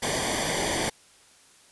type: noise with comb filter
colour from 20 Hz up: pink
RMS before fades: -27 dBFS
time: 0.02-0.9 s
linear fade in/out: 10 ms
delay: 0.75 ms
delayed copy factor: -0.75
effects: white hiss -56 dBFS RMS until 1.71 s + resampled to 24000 Hz